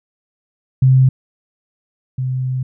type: tone pair in turn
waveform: sine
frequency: 130.81 / 129.01 Hz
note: C3 / C3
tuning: 0 / -24 cents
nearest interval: unison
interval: 24 cents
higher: first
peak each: -7 / -17 dBFS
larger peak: first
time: 0.82-1.09 / 2.18-2.63 s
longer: second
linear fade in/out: 5 ms
effects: none